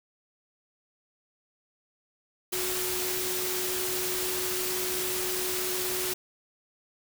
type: tone in noise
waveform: sine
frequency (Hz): 367.6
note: F#4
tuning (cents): -11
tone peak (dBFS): -34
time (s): 2.52-6.14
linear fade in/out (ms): 10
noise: white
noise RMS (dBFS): -31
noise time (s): 2.52-6.14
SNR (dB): -6
effects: none